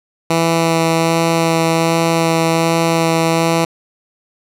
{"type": "tone with vibrato", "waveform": "10% pulse", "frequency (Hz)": 164.81, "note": "E3", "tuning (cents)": 0, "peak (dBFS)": -4, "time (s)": [0.3, 3.65], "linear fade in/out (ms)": 5, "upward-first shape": "sine", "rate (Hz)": 1.3, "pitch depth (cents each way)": 10, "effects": ["low-pass 12000 Hz 12 dB/octave"]}